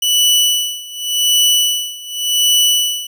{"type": "tone with tremolo", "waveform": "sawtooth", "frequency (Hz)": 2964, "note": "F#7", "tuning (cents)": 2, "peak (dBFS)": -6, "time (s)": [0.02, 3.07], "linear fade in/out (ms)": 5, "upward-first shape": "sine", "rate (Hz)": 0.88, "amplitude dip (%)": 90, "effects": []}